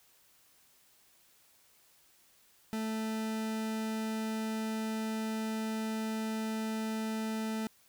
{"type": "tone", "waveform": "40% pulse", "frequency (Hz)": 220, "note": "A3", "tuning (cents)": 0, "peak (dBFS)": -32, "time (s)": [2.73, 7.67], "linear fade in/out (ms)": 0, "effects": ["white hiss -65 dBFS RMS until 7.88 s"]}